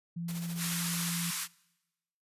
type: tone with pitch glide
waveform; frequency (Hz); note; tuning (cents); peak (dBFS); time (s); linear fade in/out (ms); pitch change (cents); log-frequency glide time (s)
sine; 170 to 171.18; F3 to F3; -46 to -34; -34; 0.16-1.31; 10; +12; 0.56-0.75
type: noise with tremolo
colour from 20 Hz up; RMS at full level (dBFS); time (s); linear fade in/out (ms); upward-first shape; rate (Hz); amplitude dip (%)
white; -42; 0.28-1.1; 5; sine; 14; 55
type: band-pass noise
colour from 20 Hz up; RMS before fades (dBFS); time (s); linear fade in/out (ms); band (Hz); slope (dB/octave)
white; -36; 0.57-1.48; 50; 970 to 13000; 48
effects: noise-tail reverb RT60 1.0 s tail -24 dB re dry + resampled to 32000 Hz